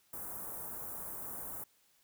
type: band-stop noise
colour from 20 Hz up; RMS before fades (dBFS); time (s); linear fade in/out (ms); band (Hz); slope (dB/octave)
white; -43; 0.13-1.64; 5; 1300 to 10000; 24
effects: white hiss -70 dBFS RMS until 2.03 s